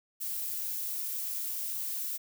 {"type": "noise", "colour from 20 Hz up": "violet", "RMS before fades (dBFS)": -35, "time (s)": [0.2, 2.18], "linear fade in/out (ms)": 20, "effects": []}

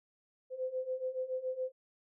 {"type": "beating tone pair", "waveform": "sine", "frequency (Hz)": [510, 517.1], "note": ["C5", "C5"], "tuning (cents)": [-44, -20], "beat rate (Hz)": 7.1, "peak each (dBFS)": [-39, -36], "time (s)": [0.5, 1.72], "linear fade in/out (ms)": 50, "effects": []}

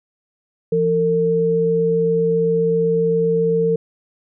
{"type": "tone pair together", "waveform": "sine", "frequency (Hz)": [169.9, 453.8], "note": ["F3", "A#4"], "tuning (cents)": [-47, -47], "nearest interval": "octave + perfect fourth", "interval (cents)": 1700, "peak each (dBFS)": [-21, -15], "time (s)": [0.72, 3.76], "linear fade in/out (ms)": 5, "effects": []}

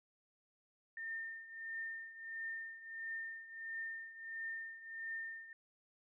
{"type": "tone with tremolo", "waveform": "sine", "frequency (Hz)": 1812, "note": "A#6", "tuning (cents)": -50, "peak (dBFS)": -39, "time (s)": [0.97, 5.53], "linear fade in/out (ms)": 2, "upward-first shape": "triangle", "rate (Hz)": 1.5, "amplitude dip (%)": 80, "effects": []}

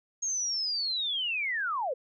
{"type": "linear sweep", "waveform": "sine", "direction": "down", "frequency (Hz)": [6590, 466.2], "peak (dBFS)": -28, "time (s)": [0.22, 1.94], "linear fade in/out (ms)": 10, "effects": []}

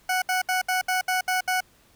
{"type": "tone bursts", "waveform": "20% pulse", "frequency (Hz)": 740, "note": "F#5", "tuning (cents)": 0, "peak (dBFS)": -17, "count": 8, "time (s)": [0.09, 1.606], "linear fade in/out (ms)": 5, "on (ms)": 130, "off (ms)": 68, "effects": ["pink hiss -59 dBFS RMS until 1.95 s"]}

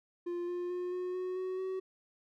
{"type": "tone with pitch steps", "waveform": "triangle", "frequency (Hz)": [349.2, 353.7, 358.2, 362.8, 367.4, 372.1, 376.9], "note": ["F4", "F4", "F4", "F#4", "F#4", "F#4", "F#4"], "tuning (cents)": [0, 22, 44, -34, -12, 10, 32], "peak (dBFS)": -32, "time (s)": [0.26, 1.8], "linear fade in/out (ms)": 10, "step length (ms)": 220, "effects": []}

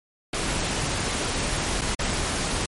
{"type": "noise with dropouts", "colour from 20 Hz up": "pink", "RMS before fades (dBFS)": -26, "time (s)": [0.33, 2.66], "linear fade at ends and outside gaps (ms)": 5, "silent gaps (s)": [[1.812, 1.816], [1.949, 1.991]], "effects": ["MP3 48 kbps"]}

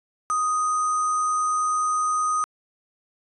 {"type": "tone with sample-and-hold", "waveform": "sine", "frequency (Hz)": 1244.5, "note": "D#6", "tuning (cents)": 0, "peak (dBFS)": -20, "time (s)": [0.3, 2.44], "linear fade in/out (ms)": 0, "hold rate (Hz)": 7350, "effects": ["resampled to 24000 Hz"]}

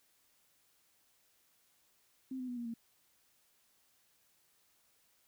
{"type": "tone with pitch steps", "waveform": "sine", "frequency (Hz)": [261.6, 253.4, 245.5, 237.8, 230.4], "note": ["C4", "B3", "B3", "A#3", "A#3"], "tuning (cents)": [0, 45, -10, 35, -20], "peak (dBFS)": -38, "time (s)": [2.31, 2.74], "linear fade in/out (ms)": 5, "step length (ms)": 86, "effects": ["white hiss -72 dBFS RMS until 5.27 s"]}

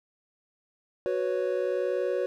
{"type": "chord", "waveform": "triangle", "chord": "F# suspended fourth", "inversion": "none", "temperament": "equal", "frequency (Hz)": [370, 493.9, 554.4], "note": ["F#4", "B4", "C#5"], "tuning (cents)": [0, 0, 0], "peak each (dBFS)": -28, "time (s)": [1.06, 2.26], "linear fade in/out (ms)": 0, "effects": []}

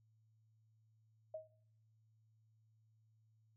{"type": "tone with exponential decay", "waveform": "sine", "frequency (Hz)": 631, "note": "D#5", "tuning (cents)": 24, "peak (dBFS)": -40, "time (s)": [1.34, 1.52], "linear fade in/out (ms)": 5, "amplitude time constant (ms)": 39, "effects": ["noise-tail reverb RT60 0.6 s tail -18 dB re dry", "added 110 Hz sine -70 dBFS peak until 3.56 s"]}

